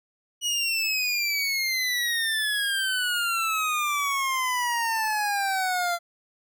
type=exponential sweep; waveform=25% pulse; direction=down; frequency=2931 to 684 Hz; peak=-20 dBFS; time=0.41-5.99 s; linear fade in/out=50 ms; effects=none